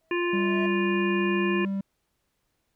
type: tone with exponential growth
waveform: triangle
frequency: 647 Hz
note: E5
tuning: 32 cents flat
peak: -30 dBFS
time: 0.01-0.66 s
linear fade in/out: 2 ms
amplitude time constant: 140 ms
type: harmonic tone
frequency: 349.2 Hz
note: F4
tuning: in tune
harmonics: 1 / 3 / 5 / 7 / 8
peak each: -25 / -33 / -33 / -33 / -39 dBFS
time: 0.11-1.65 s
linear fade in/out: 2 ms
type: tone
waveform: triangle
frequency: 196 Hz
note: G3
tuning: in tune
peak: -24 dBFS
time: 0.33-1.81 s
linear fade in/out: 5 ms
effects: pink hiss -75 dBFS RMS until 2.75 s